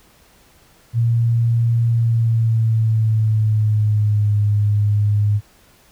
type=tone with pitch glide; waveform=sine; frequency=116.54 to 103.83 Hz; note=A#2 to G#2; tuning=0 to 0 cents; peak=-13 dBFS; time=0.93-5.41 s; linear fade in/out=50 ms; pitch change=-200 cents; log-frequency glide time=1.87-4.35 s; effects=pink hiss -52 dBFS RMS until 5.91 s